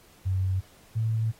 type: tone pair in turn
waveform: sine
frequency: 94.1 / 111.59 Hz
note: F#2 / A2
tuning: +30 / +25 cents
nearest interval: minor third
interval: 295 cents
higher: second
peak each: -23 dBFS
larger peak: neither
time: 0.25-0.61 / 0.95-1.32 s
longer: second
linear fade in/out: 20 ms
effects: pink hiss -57 dBFS RMS until 1.39 s + AAC 48 kbps